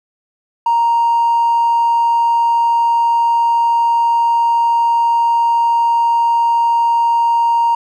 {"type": "tone", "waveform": "triangle", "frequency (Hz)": 933, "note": "A#5", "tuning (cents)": 1, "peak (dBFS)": -7, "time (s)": [0.66, 7.75], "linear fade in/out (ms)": 5, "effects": ["tanh soft clip ceiling -7 dBFS"]}